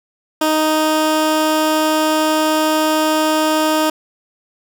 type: tone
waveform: 15% pulse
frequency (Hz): 311.1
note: D#4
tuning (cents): 0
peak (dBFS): -7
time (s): 0.41-3.9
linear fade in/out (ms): 5
effects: none